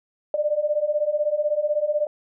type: beating tone pair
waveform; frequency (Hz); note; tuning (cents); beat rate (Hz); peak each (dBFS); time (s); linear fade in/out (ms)
sine; 587.3 / 603.3; D5 / D5; 0 / +46; 16; -24 / -22; 0.34-2.07; 2
effects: none